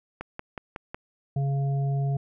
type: click train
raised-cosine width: 0.5 ms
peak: -19 dBFS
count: 5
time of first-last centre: 0.21-0.945 s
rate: 5.44 Hz
type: harmonic tone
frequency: 138.59 Hz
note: C#3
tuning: in tune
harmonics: 1 / 3 / 5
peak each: -23 / -40 / -38 dBFS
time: 1.36-2.17 s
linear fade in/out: 5 ms
effects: none